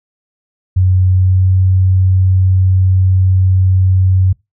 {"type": "tone with pitch glide", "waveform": "sine", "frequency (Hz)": [92.5, 93.52], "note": ["F#2", "F#2"], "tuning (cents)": [0, 19], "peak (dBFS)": -7, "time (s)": [0.76, 4.33], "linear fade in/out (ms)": 10, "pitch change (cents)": 19, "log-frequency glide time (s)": [1.09, 1.53], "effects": ["noise-tail reverb RT60 0.2 s tail -23 dB re dry"]}